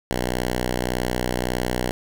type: tone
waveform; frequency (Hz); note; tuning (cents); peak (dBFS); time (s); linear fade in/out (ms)
5% pulse; 61.74; B1; 0; -11; 0.11-1.91; 0
effects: none